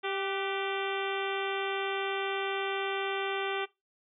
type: harmonic tone with a mistuned harmonic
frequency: 392 Hz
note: G4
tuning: in tune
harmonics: 1 / 2 / 3 / 4 / 5 / 6 / 7 / 8 / 9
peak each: -34 / -37 / -39 / -40 / -41 / -42 / -42 / -43 / -44 dBFS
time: 0.03-3.66 s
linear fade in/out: 20 ms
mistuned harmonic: 4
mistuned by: -54 cents
effects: noise-tail reverb RT60 0.2 s tail -19 dB re dry